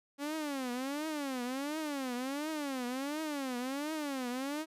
sawtooth tone with vibrato, 277.2 Hz, C#4, in tune, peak -31 dBFS, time 0.18-4.66 s, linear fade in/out 50 ms, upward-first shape triangle, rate 1.4 Hz, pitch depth 250 cents each way, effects resampled to 32000 Hz

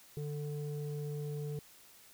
square tone with low-pass filter, 147.5 Hz, D3, 8 cents sharp, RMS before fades -39 dBFS, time 0.17-1.59 s, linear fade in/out 0 ms, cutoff 360 Hz, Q 9.6, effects white hiss -59 dBFS RMS until 2.13 s

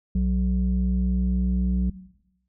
sine tone pair together, 61.8 / 185.55 Hz, B1 / F#3, +2 / +5 cents, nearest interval octave + perfect fifth, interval 1903 cents, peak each -21 dBFS, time 0.15-1.9 s, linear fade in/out 5 ms, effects noise-tail reverb RT60 0.9 s tail -18 dB re dry + tanh soft clip ceiling -16 dBFS

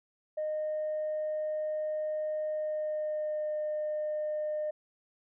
sine tone with pitch glide, 615 to 607.9 Hz, D#5 to D#5, -20 to -40 cents, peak -29 dBFS, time 0.37-4.71 s, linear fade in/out 10 ms, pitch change -20 cents, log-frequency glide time 2.5-3.55 s, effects tanh soft clip ceiling -27 dBFS

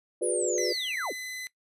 sine chord, G# half-diminished seventh, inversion third, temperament equal with one note detuned, 360.9 / 415.3 / 493.9 / 587.3 Hz, F#4 / G#4 / B4 / D5, -43 / 0 / 0 / 0 cents, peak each -29 / -33 / -30 / -34 dBFS, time 0.21-0.73 s, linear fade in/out 10 ms
sine linear sweep, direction down, 10230 to 196 Hz, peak -30 dBFS, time 0.22-1.13 s, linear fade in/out 20 ms
sawtooth tone, 2018 Hz, B6, 37 cents sharp, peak -32 dBFS, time 0.58-1.47 s, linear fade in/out 0 ms
effects noise-tail reverb RT60 0.1 s tail -19 dB re dry + resampled to 32000 Hz

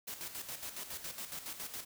white noise with tremolo, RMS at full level -42 dBFS, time 0.07-1.85 s, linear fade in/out 10 ms, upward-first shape square, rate 7.2 Hz, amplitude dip 60%, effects none

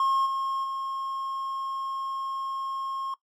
triangle tone with level steps, 1077 Hz, C6, 50 cents sharp, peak -20 / -25 / -28 dBFS, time 0-3.14 s, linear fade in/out 2 ms, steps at 0.25 / 0.63 s, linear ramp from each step 20 ms, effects noise-tail reverb RT60 0.1 s tail -17 dB re dry

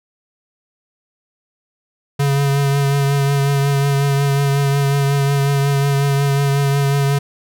square tone with vibrato, 140 Hz, C#3, 18 cents sharp, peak -14 dBFS, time 2.19-7.19 s, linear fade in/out 10 ms, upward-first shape triangle, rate 5.5 Hz, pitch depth 26 cents each way, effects none

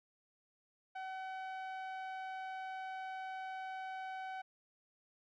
sawtooth tone with low-pass filter, 757 Hz, F#5, 39 cents sharp, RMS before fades -44 dBFS, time 0.95-4.42 s, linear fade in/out 10 ms, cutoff 2000 Hz, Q 0.68, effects none

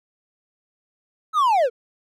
triangle linear sweep, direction down, 1318.5 to 440 Hz, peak -13 dBFS, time 1.33-1.7 s, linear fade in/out 50 ms, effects none

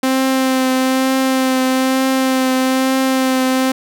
sawtooth tone with vibrato, 261.6 Hz, C4, in tune, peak -9 dBFS, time 0.03-3.72 s, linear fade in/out 5 ms, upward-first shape triangle, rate 1.1 Hz, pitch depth 19 cents each way, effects none

